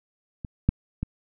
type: clicks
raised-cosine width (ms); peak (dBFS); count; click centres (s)
5; -21 / -6 / -15; 3; 0.448 / 0.69 / 1.03
effects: none